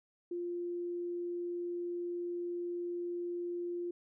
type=tone; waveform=sine; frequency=349.2 Hz; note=F4; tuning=in tune; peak=-35 dBFS; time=0.31-3.91 s; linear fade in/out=5 ms; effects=none